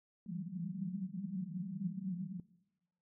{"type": "band-pass noise", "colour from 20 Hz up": "pink", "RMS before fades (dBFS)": -41, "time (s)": [0.26, 2.4], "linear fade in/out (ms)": 2, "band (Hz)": [170, 200], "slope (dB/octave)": 96, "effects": ["noise-tail reverb RT60 1.0 s tail -20 dB re dry"]}